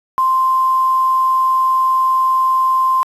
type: tone with quantisation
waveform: sine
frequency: 1045 Hz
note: C6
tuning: 2 cents flat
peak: -11 dBFS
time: 0.18-3.03 s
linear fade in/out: 0 ms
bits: 6
effects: resampled to 32000 Hz